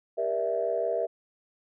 sine chord, E half-diminished seventh, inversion first, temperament just, 395.6 / 474.7 / 593.3 / 659.3 Hz, G4 / Bb4 / D5 / E5, +16 / +31 / +18 / 0 cents, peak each -34 / -30 / -33 / -28 dBFS, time 0.17-1.07 s, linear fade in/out 20 ms, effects tanh soft clip ceiling -15 dBFS

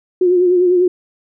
sine tone with vibrato, 359.4 Hz, F4, 50 cents sharp, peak -9 dBFS, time 0.21-0.88 s, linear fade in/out 5 ms, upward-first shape sine, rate 10 Hz, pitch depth 43 cents each way, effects none

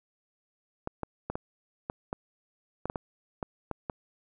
clicks, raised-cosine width 1 ms, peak -18 dBFS, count 12, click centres 0.874 / 1.033 / 1.3 / 1.355 / 1.899 / 2.129 / 2.856 / 2.899 / 2.958 / 3.428 / 3.713 / 3.898 s, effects none

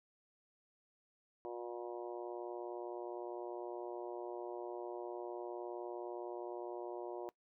harmonic tone with a mistuned harmonic, 119.7 Hz, A#2, 46 cents sharp, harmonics 3 / 4 / 5 / 6 / 7 / 8 / 9, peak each -44 / -50 / -49 / -51 / -57 / -52 / -64 dBFS, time 1.45-7.29 s, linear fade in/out 0 ms, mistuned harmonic 9, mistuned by -32 cents, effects noise-tail reverb RT60 0.1 s tail -21 dB re dry

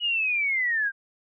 sine linear sweep, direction down, 2925 to 1568 Hz, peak -22 dBFS, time 0-0.92 s, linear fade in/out 50 ms, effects none

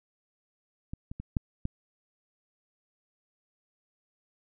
clicks, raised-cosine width 5 ms, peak -24 / -26 / -25 / -14 / -18 dBFS, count 5, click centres 0.935 / 1.115 / 1.2 / 1.368 / 1.654 s, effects none

